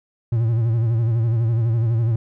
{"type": "tone with vibrato", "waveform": "triangle", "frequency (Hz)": 114.8, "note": "A#2", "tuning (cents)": -26, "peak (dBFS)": -14, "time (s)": [0.32, 2.16], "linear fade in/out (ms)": 5, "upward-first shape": "sine", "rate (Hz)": 12, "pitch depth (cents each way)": 74, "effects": []}